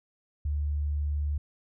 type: tone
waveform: sine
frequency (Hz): 73.42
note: D2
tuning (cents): 0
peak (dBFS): -26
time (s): 0.45-1.38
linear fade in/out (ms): 5
effects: none